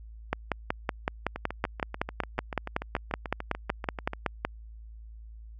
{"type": "two click trains", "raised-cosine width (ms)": 0.5, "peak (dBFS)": [-19, -11], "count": [20, 23], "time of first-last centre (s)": [[1.36, 4.134], [0.33, 4.45]], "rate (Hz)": [6.85, 5.34], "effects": ["added 55 Hz sine -43 dBFS peak until 5.59 s"]}